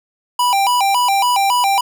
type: tone with vibrato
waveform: square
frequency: 880 Hz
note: A5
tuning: in tune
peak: -13 dBFS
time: 0.39-1.81 s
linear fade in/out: 5 ms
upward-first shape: square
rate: 3.6 Hz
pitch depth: 190 cents each way
effects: none

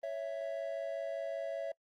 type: tone pair together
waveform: triangle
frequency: 555.8 / 661 Hz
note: C#5 / E5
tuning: +4 / +5 cents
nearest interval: minor third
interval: 301 cents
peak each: -37 / -36 dBFS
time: 0.03-1.72 s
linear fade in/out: 5 ms
effects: noise-tail reverb RT60 0.1 s tail -25 dB re dry + Opus 32 kbps

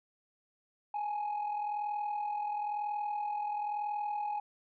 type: tone pair together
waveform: sine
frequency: 830.6 / 871.6 Hz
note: G#5 / A5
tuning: 0 / -17 cents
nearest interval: minor second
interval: 83 cents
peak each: -31 / -39 dBFS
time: 0.94-4.4 s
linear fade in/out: 5 ms
effects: tanh soft clip ceiling -30 dBFS

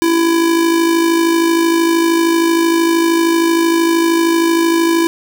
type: tone with amplitude modulation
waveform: square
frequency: 333.5 Hz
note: E4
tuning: 20 cents sharp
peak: -9 dBFS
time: 0.02-5.07 s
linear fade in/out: 0 ms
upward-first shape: sine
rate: 53 Hz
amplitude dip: 45%
effects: none

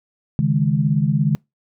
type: chord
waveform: sine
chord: C# suspended second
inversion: none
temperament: equal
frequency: 138.59 / 155.56 / 207.7 Hz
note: C#3 / D#3 / G#3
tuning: 0 / 0 / 0 cents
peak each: -19 / -18 / -21 dBFS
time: 0.39-1.35 s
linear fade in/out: 0 ms
effects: noise-tail reverb RT60 0.2 s tail -26 dB re dry

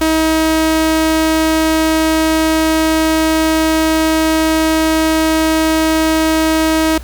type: tone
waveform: sawtooth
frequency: 318.1 Hz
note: D#4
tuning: 38 cents sharp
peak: -7 dBFS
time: 0.01-6.98 s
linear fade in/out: 5 ms
effects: added 60 Hz sine -26 dBFS peak until 7.03 s + pink hiss -39 dBFS RMS until 7.03 s

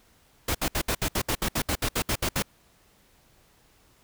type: noise bursts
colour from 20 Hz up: pink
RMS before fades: -26 dBFS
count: 15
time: 0.48-2.424 s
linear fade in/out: 5 ms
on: 68 ms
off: 66 ms
effects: pink hiss -61 dBFS RMS until 4.03 s

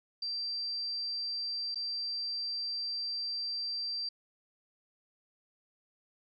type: tone with dropouts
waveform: sine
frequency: 4700 Hz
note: D8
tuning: 1 cent sharp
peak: -33 dBFS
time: 0.22-4.09 s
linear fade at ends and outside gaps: 5 ms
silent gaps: 1.746-1.756 s
effects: none

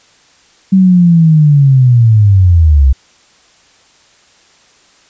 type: linear sweep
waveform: sine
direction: down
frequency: 193 to 63.2 Hz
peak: -3 dBFS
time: 0.72-2.93 s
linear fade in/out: 10 ms
effects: white hiss -47 dBFS RMS until 5.09 s + resampled to 16000 Hz

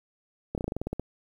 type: slowing click train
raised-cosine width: 2 ms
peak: -17 dBFS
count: 11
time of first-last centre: 0.55-0.996 s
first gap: 28 ms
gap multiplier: 1.1
effects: 9-bit

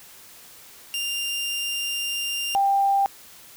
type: tone pair in turn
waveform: sawtooth / sine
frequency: 2794 / 791.5 Hz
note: F7 / G5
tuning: 0 / +17 cents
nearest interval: octave + minor seventh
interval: 2183 cents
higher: first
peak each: -22 / -17 dBFS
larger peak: second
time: 0.94-2.55 / 2.55-3.06 s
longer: first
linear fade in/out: 0 ms
effects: white hiss -47 dBFS RMS until 3.56 s

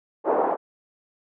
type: band-pass noise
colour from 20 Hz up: pink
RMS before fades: -22 dBFS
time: 0.24-0.57 s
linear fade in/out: 50 ms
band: 380 to 940 Hz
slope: 24 dB/octave
effects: none

